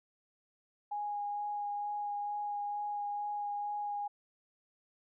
sine tone with vibrato, 824 Hz, G#5, 14 cents flat, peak -34 dBFS, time 0.91-4.08 s, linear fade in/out 10 ms, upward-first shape sine, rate 2.2 Hz, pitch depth 10 cents each way, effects none

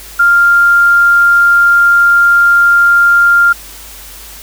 sine tone, 1396.9 Hz, F6, in tune, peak -4 dBFS, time 0.19-3.53 s, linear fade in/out 10 ms, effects added 50 Hz sine -36 dBFS peak until 4.42 s + white hiss -32 dBFS RMS until 4.42 s

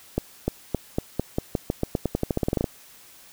accelerating click train, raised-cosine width 2 ms, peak -9 dBFS, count 21, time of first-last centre 0.18-2.642 s, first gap 300 ms, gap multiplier 0.89, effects white hiss -50 dBFS RMS until 3.32 s

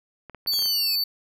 clicks, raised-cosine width 0.5 ms, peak -26 dBFS, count 7, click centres 0.297 / 0.347 / 0.462 / 0.536 / 0.591 / 0.623 / 0.658 s
square tone, 4500 Hz, C#8, 25 cents sharp, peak -22 dBFS, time 0.47-1.04 s, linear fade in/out 5 ms
15% pulse linear sweep, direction down, 3400 to 2489 Hz, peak -24 dBFS, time 0.52-0.96 s, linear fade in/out 10 ms
effects none

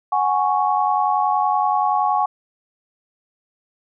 sine chord, F# suspended second, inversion none, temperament equal, 740 / 830.6 / 1108.7 Hz, F#5 / G#5 / C#6, 0 / 0 / 0 cents, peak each -21 / -19 / -21 dBFS, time 0.12-2.26 s, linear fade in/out 5 ms, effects none

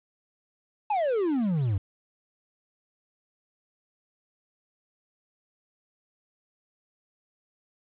triangle exponential sweep, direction down, 880 to 90.6 Hz, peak -21 dBFS, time 0.9-1.78 s, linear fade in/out 5 ms, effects resampled to 8000 Hz + 9-bit

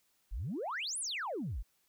sine exponential two-way sweep, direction up then down, 37.43 to 11175 to 37.43 Hz, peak -34 dBFS, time 0.31-1.63 s, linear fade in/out 20 ms, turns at 0.99 s, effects tanh soft clip ceiling -31 dBFS + white hiss -74 dBFS RMS until 1.88 s

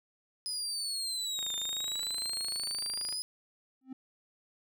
30% pulse exponential two-way sweep, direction down then up, 5040 to 3595 to 5040 Hz, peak -30 dBFS, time 0.46-3.22 s, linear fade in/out 0 ms, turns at 1.55 s
click train, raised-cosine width 0.3 ms, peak -29 dBFS, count 47, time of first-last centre 1.39-3.126 s, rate 26.5 Hz
triangle tone with exponential growth, 261.6 Hz, C4, in tune, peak -34 dBFS, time 3.81-3.93 s, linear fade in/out 5 ms, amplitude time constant 24 ms
effects none

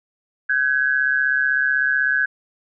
sine tone pair together, 1525.2 / 1661.2 Hz, G6 / G#6, -48 / 0 cents, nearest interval minor second, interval 148 cents, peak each -19 dBFS, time 0.49-2.26 s, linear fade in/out 10 ms, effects none

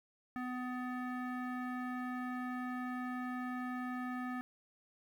square tone with low-pass filter, 250.6 Hz, B3, 25 cents sharp, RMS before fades -40 dBFS, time 0.36-4.41 s, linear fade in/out 0 ms, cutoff 1600 Hz, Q 3.3, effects 11-bit

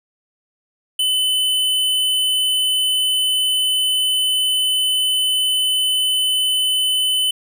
square tone, 3021 Hz, F#7, 35 cents sharp, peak -16 dBFS, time 0.99-7.31 s, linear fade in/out 5 ms, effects none

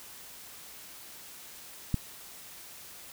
click, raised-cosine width 5 ms, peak -14 dBFS, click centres 1.943 s, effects white hiss -48 dBFS RMS until 3.12 s

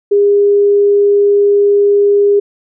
sine tone, 406.1 Hz, G#4, 39 cents flat, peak -6 dBFS, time 0.11-2.4 s, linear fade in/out 10 ms, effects none

